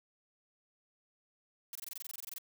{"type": "noise bursts", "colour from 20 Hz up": "blue", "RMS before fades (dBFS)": -43, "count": 15, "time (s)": [1.73, 2.383], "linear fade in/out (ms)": 2, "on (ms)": 23, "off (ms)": 22, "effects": []}